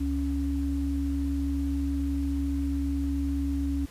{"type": "tone pair together", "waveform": "sine", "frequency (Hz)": [69.7, 279.1], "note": ["C#2", "C#4"], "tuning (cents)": [10, 12], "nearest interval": "2 octaves", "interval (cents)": 2402, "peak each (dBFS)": -28, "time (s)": [0, 3.86], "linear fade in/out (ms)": 10, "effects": ["pink hiss -51 dBFS RMS until 3.9 s", "resampled to 32000 Hz"]}